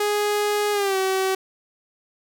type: tone with pitch glide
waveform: sawtooth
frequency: 415.3 to 380.8 Hz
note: G#4 to F#4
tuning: 0 to +50 cents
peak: -16 dBFS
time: 0-1.35 s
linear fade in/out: 5 ms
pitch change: -150 cents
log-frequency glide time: 0.72-0.97 s
effects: none